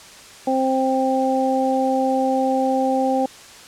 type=harmonic tone; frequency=263.2 Hz; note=C4; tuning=10 cents sharp; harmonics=1 / 2 / 3; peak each=-21 / -21 / -21 dBFS; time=0.47-3.26 s; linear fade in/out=5 ms; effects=white hiss -42 dBFS RMS until 3.67 s + low-pass 8000 Hz 12 dB/octave